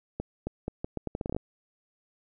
accelerating click train, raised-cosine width 2 ms, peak -18 dBFS, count 13, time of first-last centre 0.2-1.365 s, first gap 270 ms, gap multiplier 0.78, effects none

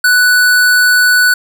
square tone, 1485 Hz, F#6, 6 cents sharp, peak -7 dBFS, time 0.04-1.34 s, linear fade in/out 5 ms, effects 8-bit

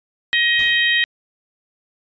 harmonic tone, 630 Hz, D#5, 21 cents sharp, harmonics 3 / 4 / 5 / 6, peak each -16 / -23 / -21 / -23 dBFS, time 0.33-1.04 s, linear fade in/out 0 ms
pink noise with exponential decay, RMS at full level -35 dBFS, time 0.59-1.05 s, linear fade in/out 0 ms, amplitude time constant 100 ms
effects resampled to 16000 Hz

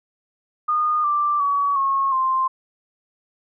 sine tone with pitch steps, 1224 / 1177.5 / 1132.8 / 1089.8 / 1048.5 Hz, D#6 / D6 / C#6 / C#6 / C6, -29 / +4 / +37 / -30 / +3 cents, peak -17 dBFS, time 0.68-2.48 s, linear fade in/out 10 ms, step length 360 ms, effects none

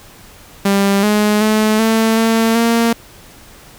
sawtooth tone with pitch steps, 198.3 / 210 / 215.7 / 223.2 / 225.6 / 231.4 Hz, G3 / G#3 / A3 / A3 / A3 / A#3, +20 / +19 / -34 / +25 / +44 / -13 cents, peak -7 dBFS, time 0.65-2.93 s, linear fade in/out 5 ms, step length 380 ms, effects pink hiss -41 dBFS RMS until 3.78 s

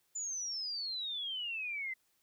sine exponential sweep, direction down, 7100 to 2032 Hz, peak -36 dBFS, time 0.15-1.94 s, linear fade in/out 10 ms, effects white hiss -75 dBFS RMS until 2.22 s

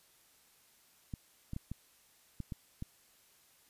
clicks, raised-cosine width 5 ms, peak -27 dBFS, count 7, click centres 1.138 / 1.534 / 1.564 / 1.716 / 2.403 / 2.522 / 2.824 s, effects white hiss -66 dBFS RMS until 3.69 s + resampled to 32000 Hz

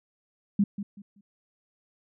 sine tone with echo, 201.7 Hz, G3, 50 cents sharp, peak -18 dBFS, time 0.59-0.64 s, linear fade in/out 5 ms, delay 190 ms, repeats 3, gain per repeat -12 dB, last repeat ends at 1.21 s, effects none

